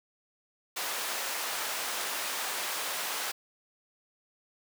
pink high-pass noise, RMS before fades -34 dBFS, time 0.76-3.32 s, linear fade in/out 10 ms, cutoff 740 Hz, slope 12 dB/octave, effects none

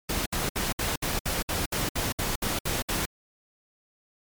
pink noise bursts, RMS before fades -28 dBFS, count 13, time 0.09-3.056 s, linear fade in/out 5 ms, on 170 ms, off 63 ms, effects MP3 96 kbps

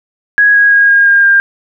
sine tone with pitch steps, 1661.2 / 1648.8 / 1636.4 / 1624.2 / 1612 / 1600 Hz, G#6 / G#6 / G#6 / G#6 / G6 / G6, 0 / -13 / -26 / -39 / +48 / +35 cents, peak -4 dBFS, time 0.38-1.4 s, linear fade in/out 0 ms, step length 170 ms, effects none

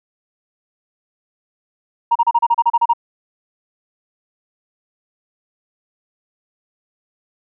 sine tone bursts, 938 Hz, A#5, 11 cents sharp, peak -9 dBFS, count 11, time 2.11-2.935 s, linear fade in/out 10 ms, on 45 ms, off 33 ms, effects tanh soft clip ceiling -5 dBFS

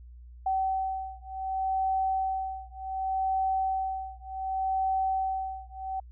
sine beating tone pair, 764 / 764.67 Hz, G5 / G5, -45 / -43 cents, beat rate 0.67 Hz, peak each -30 dBFS, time 0.46-6 s, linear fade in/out 5 ms, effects added 60 Hz sine -45 dBFS peak until 6.11 s

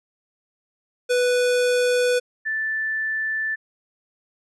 square / sine tone pair in turn, 493.9 / 1760.1 Hz, B4 / A6, 0 / 0 cents, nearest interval octave + minor seventh, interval 2200 cents, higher second, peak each -18 / -22 dBFS, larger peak first, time 1.09-2.2 / 2.45-3.56 s, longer neither, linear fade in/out 20 ms, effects resampled to 24000 Hz

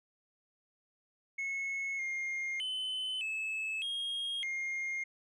sine tone with pitch steps, 2187 / 2124 / 3038 / 2602 / 3256 / 2126 Hz, C#7 / C7 / F#7 / E7 / G#7 / C7, -24 / +25 / +45 / -23 / -35 / +27 cents, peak -31 dBFS, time 1.38-5.04 s, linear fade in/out 10 ms, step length 610 ms, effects tanh soft clip ceiling -33 dBFS

